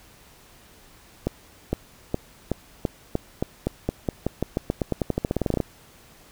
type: accelerating click train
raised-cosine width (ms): 2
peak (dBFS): -9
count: 28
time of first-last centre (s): 1.27-5.603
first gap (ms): 460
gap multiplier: 0.9
effects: pink hiss -52 dBFS RMS until 6.31 s